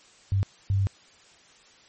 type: tone bursts at uneven times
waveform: sine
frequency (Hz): 98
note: G2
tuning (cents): 0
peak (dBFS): -20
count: 2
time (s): 0.32-0.43 / 0.7-0.87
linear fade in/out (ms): 0
effects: white hiss -55 dBFS RMS until 1.88 s + MP3 32 kbps